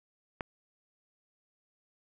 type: click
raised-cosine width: 0.5 ms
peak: -19 dBFS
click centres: 0.408 s
effects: none